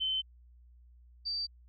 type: tone pair in turn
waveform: sine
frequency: 3069 / 4645 Hz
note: G7 / D8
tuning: -37 / -20 cents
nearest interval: perfect fifth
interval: 717 cents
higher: second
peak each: -29 / -32 dBFS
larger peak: first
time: 0-0.22 / 1.25-1.47 s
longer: neither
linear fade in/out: 20 ms
effects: added 60 Hz sine -55 dBFS peak until 1.68 s